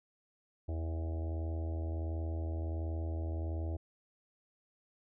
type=harmonic tone with a mistuned harmonic; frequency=81.4 Hz; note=E2; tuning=21 cents flat; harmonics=1 / 3 / 4 / 5 / 6 / 7 / 8 / 9 / 10; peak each=-34 / -53 / -45 / -53 / -56 / -52 / -51 / -58 / -59 dBFS; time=0.68-3.77 s; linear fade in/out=10 ms; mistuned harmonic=9; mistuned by=-27 cents; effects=none